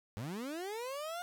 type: linear sweep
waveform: 30% pulse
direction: up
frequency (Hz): 94.2 to 720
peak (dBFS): -36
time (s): 0.17-1.22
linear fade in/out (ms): 0
effects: none